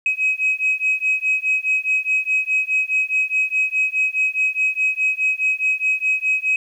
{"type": "beating tone pair", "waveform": "sine", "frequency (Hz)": [2538, 2542.8], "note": ["D#7", "D#7"], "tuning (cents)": [34, 37], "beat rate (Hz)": 4.8, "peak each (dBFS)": -19, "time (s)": [0.06, 6.56], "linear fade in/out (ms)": 2, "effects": ["tanh soft clip ceiling -11 dBFS", "9-bit"]}